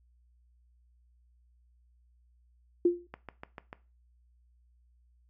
sine tone with exponential decay, 349.2 Hz, F4, in tune, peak -17 dBFS, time 2.85-3.07 s, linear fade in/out 5 ms, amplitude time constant 46 ms
click train, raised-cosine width 0.5 ms, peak -26 dBFS, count 5, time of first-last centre 3.14-3.729 s, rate 6.79 Hz
effects noise-tail reverb RT60 0.3 s tail -17 dB re dry + added 60 Hz sine -62 dBFS peak until 5.29 s

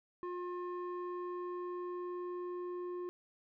square tone with low-pass filter sweep, 356.2 Hz, F4, 34 cents sharp, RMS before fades -41 dBFS, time 0.23-3.09 s, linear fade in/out 0 ms, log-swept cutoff 1200 to 780 Hz, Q 1.9, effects none

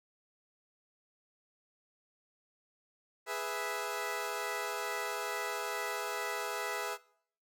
15% pulse chord, E major, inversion first, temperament equal, 415.3 / 493.9 / 659.3 Hz, G#4 / B4 / E5, 0 / 0 / 0 cents, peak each -33 dBFS, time 3.26-6.98 s, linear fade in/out 50 ms, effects noise-tail reverb RT60 0.6 s tail -21 dB re dry

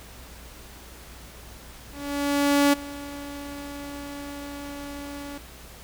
sawtooth tone with ADSR envelope, 284.9 Hz, C#4, 48 cents sharp, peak -12 dBFS, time 1.91-5.38 s, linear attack 820 ms, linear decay 12 ms, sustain -19 dB, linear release 4 ms, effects added 60 Hz sine -46 dBFS peak until 5.83 s + pink hiss -46 dBFS RMS until 5.83 s

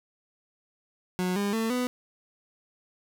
30% pulse tone with pitch steps, 182.2 / 202.2 / 224.3 / 248.9 Hz, F#3 / G#3 / A3 / B3, -26 / -46 / +34 / +14 cents, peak -23 dBFS, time 1.19-1.87 s, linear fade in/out 0 ms, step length 170 ms, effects none

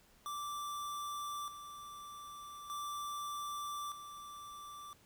square tone with tremolo, 1171 Hz, D6, 5 cents flat, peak -40 dBFS, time 0.26-4.93 s, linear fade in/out 0 ms, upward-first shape square, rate 0.41 Hz, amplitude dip 60%, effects pink hiss -66 dBFS RMS until 5.05 s

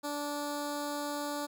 10% pulse tone with notch filter, 291 Hz, D4, 16 cents flat, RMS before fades -36 dBFS, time 0.03-1.47 s, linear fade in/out 20 ms, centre 2000 Hz, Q 1.1, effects none

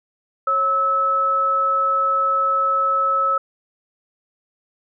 sine tone pair together, 546.6 / 1300 Hz, C#5 / E6, -24 / -24 cents, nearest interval octave + minor third, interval 1500 cents, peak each -26 / -16 dBFS, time 0.47-3.38 s, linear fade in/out 5 ms, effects none

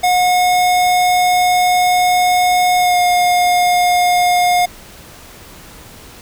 square tone with pitch glide, 724 to 714.4 Hz, F#5 to F5, -38 to +39 cents, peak -11 dBFS, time 0.03-4.66 s, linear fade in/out 10 ms, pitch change -23 cents, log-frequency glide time 2.78-2.98 s, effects pink hiss -38 dBFS RMS until 6.21 s

